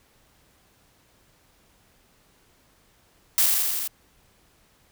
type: noise with echo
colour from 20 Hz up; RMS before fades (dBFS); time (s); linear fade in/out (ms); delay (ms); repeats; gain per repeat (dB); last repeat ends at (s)
blue; -19; 3.38-3.46; 0; 83; 5; -2; 3.875
effects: pink hiss -61 dBFS RMS until 4.91 s